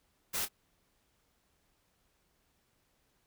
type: noise with echo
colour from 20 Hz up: white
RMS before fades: -34 dBFS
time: 0.33-0.46 s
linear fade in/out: 20 ms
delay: 27 ms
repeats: 1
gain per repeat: -11 dB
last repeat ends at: 0.487 s
effects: pink hiss -74 dBFS RMS until 3.26 s